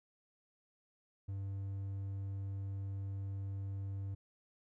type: tone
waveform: triangle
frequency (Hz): 98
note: G2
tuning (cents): 0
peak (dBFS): -36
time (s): 1.28-4.15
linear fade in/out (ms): 10
effects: none